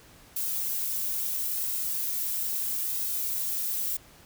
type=noise with flanger; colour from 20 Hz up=violet; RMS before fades=-30 dBFS; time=0.36-3.97 s; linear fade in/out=5 ms; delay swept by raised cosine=1.7 to 2.62 ms; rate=0.75 Hz; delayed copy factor=-0.5; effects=pink hiss -54 dBFS RMS until 4.25 s